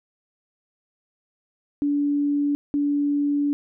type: tone bursts at uneven times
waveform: sine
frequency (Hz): 288.2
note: D4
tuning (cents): -33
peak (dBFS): -19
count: 2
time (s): 1.82-2.55 / 2.74-3.53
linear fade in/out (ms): 0
effects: none